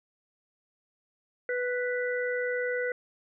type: harmonic tone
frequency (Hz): 493.9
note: B4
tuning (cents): 0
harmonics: 1 / 3 / 4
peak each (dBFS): -29 / -34 / -35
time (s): 1.49-2.92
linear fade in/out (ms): 2
effects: none